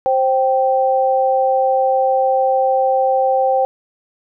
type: tone pair together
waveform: sine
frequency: 526.9 / 780 Hz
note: C5 / G5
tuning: +12 / -9 cents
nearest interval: perfect fifth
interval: 679 cents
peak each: -15 dBFS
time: 0.06-3.65 s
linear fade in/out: 0 ms
effects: none